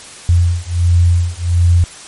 sine beating tone pair, 86.1 / 87.5 Hz, F2 / F2, -24 / +4 cents, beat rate 1.4 Hz, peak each -12 dBFS, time 0.29-1.84 s, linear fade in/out 0 ms, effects white hiss -34 dBFS RMS until 2.07 s + MP3 48 kbps

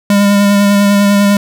square tone with vibrato, 202 Hz, G#3, 48 cents flat, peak -7 dBFS, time 0.1-1.37 s, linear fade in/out 2 ms, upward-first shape sine, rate 10 Hz, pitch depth 15 cents each way, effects none

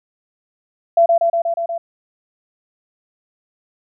sine tone with echo, 676 Hz, E5, 43 cents sharp, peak -8 dBFS, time 0.97-1.06 s, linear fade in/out 5 ms, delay 120 ms, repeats 6, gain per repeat -2 dB, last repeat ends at 1.78 s, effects none

